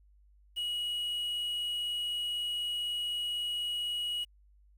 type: tone with quantisation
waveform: triangle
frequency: 2909 Hz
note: F#7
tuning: 30 cents flat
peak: -30 dBFS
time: 0.56-4.25 s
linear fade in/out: 20 ms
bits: 9
effects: added 50 Hz sine -59 dBFS peak until 4.77 s